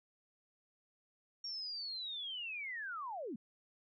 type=linear sweep; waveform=sine; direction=down; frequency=5588 to 191.3 Hz; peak=-40 dBFS; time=1.44-3.36 s; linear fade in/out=5 ms; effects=none